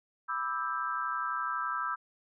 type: chord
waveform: sine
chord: E minor seventh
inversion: second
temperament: just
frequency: 988.9 / 1186.7 / 1318.5 / 1582.2 Hz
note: B5 / D6 / E6 / G6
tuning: +2 / +18 / 0 / +16 cents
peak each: -38 / -38 / -33 / -38 dBFS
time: 0.28-1.96 s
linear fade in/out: 20 ms
effects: none